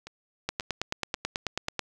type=two click trains; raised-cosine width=0.2 ms; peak=-11 / -24 dBFS; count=13 / 4; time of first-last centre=0.49-1.793 / 0.07-1.683 s; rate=9.21 / 1.86 Hz; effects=none